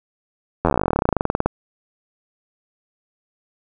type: slowing click train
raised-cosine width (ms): 1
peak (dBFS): -3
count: 30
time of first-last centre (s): 0.65-1.46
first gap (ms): 11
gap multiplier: 1.06
effects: none